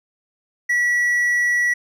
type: tone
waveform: triangle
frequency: 1940 Hz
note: B6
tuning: 31 cents flat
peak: -14 dBFS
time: 0.69-1.74 s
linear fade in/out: 10 ms
effects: none